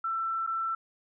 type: tone with dropouts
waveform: sine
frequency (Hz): 1337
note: E6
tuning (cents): +24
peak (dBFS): -28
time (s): 0.04-0.75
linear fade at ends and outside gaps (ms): 5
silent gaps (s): 0.466-0.473
effects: none